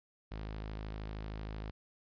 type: tone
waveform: sawtooth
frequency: 53 Hz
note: G#1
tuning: 36 cents sharp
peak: -36 dBFS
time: 0.31-1.71 s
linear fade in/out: 10 ms
effects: resampled to 11025 Hz + 13-bit

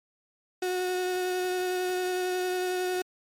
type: tone with vibrato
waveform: 35% pulse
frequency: 365.3 Hz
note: F#4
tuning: 22 cents flat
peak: -25 dBFS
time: 0.62-3.02 s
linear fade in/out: 5 ms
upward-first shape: sine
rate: 11 Hz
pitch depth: 12 cents each way
effects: MP3 64 kbps

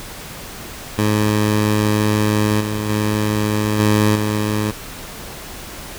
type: tone with level steps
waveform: 15% pulse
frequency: 106 Hz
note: G#2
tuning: 36 cents sharp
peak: -8 / -14 / -10 / -6 / -11 dBFS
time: 0.98-4.71 s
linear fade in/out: 5 ms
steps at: 2.6 / 2.89 / 3.79 / 4.15 s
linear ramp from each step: 10 ms
effects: pink hiss -33 dBFS RMS until 5.98 s

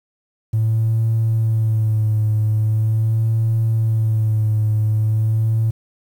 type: tone with vibrato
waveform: triangle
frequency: 110 Hz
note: A2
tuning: in tune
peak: -11 dBFS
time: 0.53-5.71 s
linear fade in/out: 10 ms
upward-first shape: sine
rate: 0.42 Hz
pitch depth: 37 cents each way
effects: tanh soft clip ceiling -11 dBFS + 8-bit

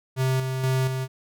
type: tone with tremolo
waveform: square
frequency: 130.81 Hz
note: C3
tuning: in tune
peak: -21 dBFS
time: 0.16-1.08 s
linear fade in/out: 50 ms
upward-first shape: square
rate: 2.1 Hz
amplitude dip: 45%
effects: none

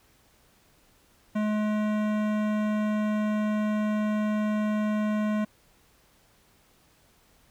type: tone with hard clipping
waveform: sine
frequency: 212.3 Hz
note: G#3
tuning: 38 cents sharp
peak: -26 dBFS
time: 1.35-5.45 s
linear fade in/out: 10 ms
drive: 17 dB
effects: pink hiss -62 dBFS RMS until 7.5 s

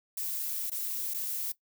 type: noise with dropouts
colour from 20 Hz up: violet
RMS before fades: -34 dBFS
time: 0.17-1.52 s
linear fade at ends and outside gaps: 5 ms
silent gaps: 0.7-0.716 / 1.138-1.143 s
effects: noise-tail reverb RT60 0.1 s tail -17 dB re dry

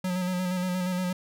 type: tone with vibrato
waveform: square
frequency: 182.1 Hz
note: F#3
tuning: 27 cents flat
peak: -27 dBFS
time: 0.04-1.13 s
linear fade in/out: 5 ms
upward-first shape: square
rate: 8.5 Hz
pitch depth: 27 cents each way
effects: none

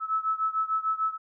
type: beating tone pair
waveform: sine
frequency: 1300 / 1306.7 Hz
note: E6 / E6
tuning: -24 / -16 cents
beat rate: 6.7 Hz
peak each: -27 / -29 dBFS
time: 0-1.18 s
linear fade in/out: 50 ms
effects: none

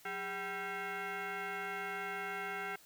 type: tone with frequency modulation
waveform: sine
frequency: 403.5 Hz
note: G#4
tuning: 50 cents flat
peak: -36 dBFS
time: 0.05-2.76 s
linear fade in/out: 5 ms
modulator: 585 Hz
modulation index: 3.5
effects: tanh soft clip ceiling -34 dBFS + white hiss -61 dBFS RMS until 2.85 s

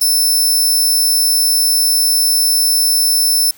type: tone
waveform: 15% pulse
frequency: 5300 Hz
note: E8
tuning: 9 cents sharp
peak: -5 dBFS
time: 0.01-3.51 s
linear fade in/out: 5 ms
effects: white hiss -44 dBFS RMS until 3.57 s

